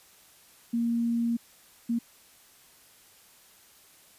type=tone bursts at uneven times; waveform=sine; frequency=233.8 Hz; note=A#3; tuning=5 cents sharp; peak=-24 dBFS; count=2; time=0.73-1.37 / 1.89-1.99 s; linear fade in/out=10 ms; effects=white hiss -57 dBFS RMS until 4.18 s + resampled to 32000 Hz